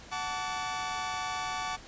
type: chord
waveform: sawtooth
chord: D major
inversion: first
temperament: equal with one note detuned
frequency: 740 / 880 / 1148.5 Hz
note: F#5 / A5 / D6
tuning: 0 / 0 / -39 cents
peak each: -33 / -34 / -32 dBFS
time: 0.11-1.77 s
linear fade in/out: 20 ms
effects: pink hiss -49 dBFS RMS until 1.87 s + resampled to 16000 Hz